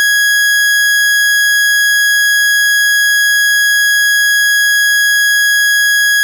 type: tone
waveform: 40% pulse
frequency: 1661.2 Hz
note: G#6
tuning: in tune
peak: -7 dBFS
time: 0-6.23 s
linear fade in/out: 0 ms
effects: none